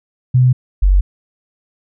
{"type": "tone pair in turn", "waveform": "sine", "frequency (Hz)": [126.7, 47.1], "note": ["B2", "F#1"], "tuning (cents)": [45, 32], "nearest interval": "octave + perfect fourth", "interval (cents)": 1713, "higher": "first", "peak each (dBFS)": -7, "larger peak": "neither", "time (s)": [[0.34, 0.53], [0.82, 1.01]], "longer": "neither", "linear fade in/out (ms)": 10, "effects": []}